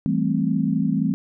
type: chord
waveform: sine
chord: A minor seventh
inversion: second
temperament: equal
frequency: 164.81 / 196 / 220 / 261.6 Hz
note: E3 / G3 / A3 / C4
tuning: 0 / 0 / 0 / 0 cents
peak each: -24 dBFS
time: 0.06-1.14 s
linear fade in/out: 0 ms
effects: none